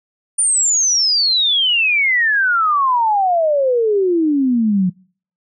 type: exponential sweep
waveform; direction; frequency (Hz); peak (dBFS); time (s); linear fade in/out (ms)
sine; down; 9397 to 177; -12; 0.38-4.9; 10
effects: noise-tail reverb RT60 0.5 s tail -26 dB re dry